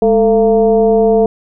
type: tone with frequency modulation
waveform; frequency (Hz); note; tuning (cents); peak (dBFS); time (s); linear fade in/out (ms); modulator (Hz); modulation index
sine; 445.5; A4; +22; -7; 0.02-1.26; 2; 238; 0.88
effects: none